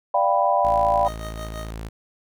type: chord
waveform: sine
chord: G dominant seventh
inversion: second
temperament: equal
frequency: 587.3 / 698.5 / 784 / 987.8 Hz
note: D5 / F5 / G5 / B5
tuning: 0 / 0 / 0 / 0 cents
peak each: -22 dBFS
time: 0.14-1.08 s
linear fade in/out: 5 ms
type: tone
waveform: sawtooth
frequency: 55 Hz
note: A1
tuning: in tune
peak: -27 dBFS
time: 0.64-1.89 s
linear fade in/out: 10 ms
type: tone with tremolo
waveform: 25% pulse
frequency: 622.3 Hz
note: D#5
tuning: in tune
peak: -28 dBFS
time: 1.05-1.71 s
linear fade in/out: 10 ms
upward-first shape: triangle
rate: 6 Hz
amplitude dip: 90%
effects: none